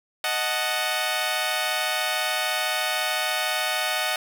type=chord; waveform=10% pulse; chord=D# diminished; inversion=none; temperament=equal; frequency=622.3 / 740 / 880 Hz; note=D#5 / F#5 / A5; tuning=0 / 0 / 0 cents; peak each=-19 / -18 / -23 dBFS; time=0.24-4.16 s; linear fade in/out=2 ms; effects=none